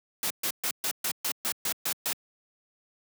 white noise bursts, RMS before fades -29 dBFS, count 10, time 0.23-2.13 s, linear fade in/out 2 ms, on 73 ms, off 130 ms, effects high-pass 150 Hz 12 dB/octave

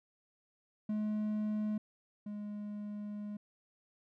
triangle tone pair in turn, 212.5 / 207.8 Hz, G#3 / G#3, +40 / +1 cents, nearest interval unison, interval 39 cents, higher first, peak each -30 / -37 dBFS, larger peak first, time 0.89-1.78 / 2.26-3.37 s, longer second, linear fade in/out 5 ms, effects none

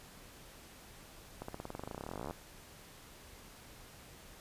accelerating click train, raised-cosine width 1 ms, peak -27 dBFS, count 30, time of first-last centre 1.42-2.309 s, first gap 64 ms, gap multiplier 0.94, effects pink hiss -55 dBFS RMS until 4.4 s + resampled to 32000 Hz

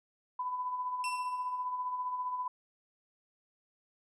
sine tone with tremolo, 1000 Hz, B5, 21 cents sharp, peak -31 dBFS, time 0.39-2.48 s, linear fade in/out 5 ms, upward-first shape sine, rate 15 Hz, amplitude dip 45%
sawtooth tone with exponential decay, 2695 Hz, E7, 38 cents sharp, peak -31 dBFS, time 1.04-1.64 s, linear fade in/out 1 ms, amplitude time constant 130 ms
effects resampled to 24000 Hz

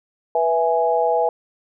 sine chord, E major, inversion second, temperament equal with one note detuned, 491 / 659.3 / 830.6 Hz, B4 / E5 / G#5, -10 / 0 / 0 cents, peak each -20 dBFS, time 0.35-1.29 s, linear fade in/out 2 ms, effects none

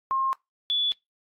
sine tone pair in turn, 1067 / 3439 Hz, C6 / A7, +34 / -40 cents, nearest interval octave + minor sixth, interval 2026 cents, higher second, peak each -22 dBFS, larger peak neither, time 0.11-0.33 / 0.7-0.92 s, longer neither, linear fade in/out 0 ms, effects noise-tail reverb RT60 0.2 s tail -24 dB re dry + AAC 48 kbps

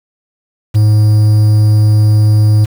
triangle tone with quantisation, 106.5 Hz, G#2, 44 cents sharp, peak -3 dBFS, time 0.74-2.66 s, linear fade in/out 20 ms, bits 5, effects none

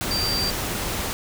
sine tone in noise, 4699 Hz, D8, in tune, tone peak -23 dBFS, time 0.11-0.5 s, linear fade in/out 0 ms, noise pink, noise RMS -27 dBFS, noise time 0.01-1.13 s, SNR +1 dB, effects none

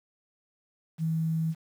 sine tone with quantisation, 161.4 Hz, E3, 36 cents flat, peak -25 dBFS, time 0.98-1.55 s, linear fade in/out 50 ms, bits 9, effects none

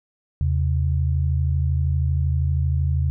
sine tone pair together, 80.66 / 133.4 Hz, E2 / C3, -37 / +34 cents, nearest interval major sixth, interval 871 cents, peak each -19 / -23 dBFS, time 0.41-3.1 s, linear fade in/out 0 ms, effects none

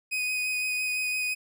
40% pulse tone with vibrato, 2498 Hz, D#7, 6 cents sharp, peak -26 dBFS, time 0.11-1.35 s, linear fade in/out 20 ms, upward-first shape sine, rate 5.9 Hz, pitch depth 12 cents each way, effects none

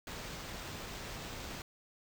pink noise with sample-and-hold, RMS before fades -44 dBFS, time 0.07-1.62 s, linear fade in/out 2 ms, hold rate 11025 Hz, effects none

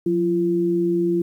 sine tone pair together, 178.5 / 342.3 Hz, F3 / F4, +38 / -35 cents, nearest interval major seventh, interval 1127 cents, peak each -24 / -18 dBFS, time 0.06-1.22 s, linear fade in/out 5 ms, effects 9-bit

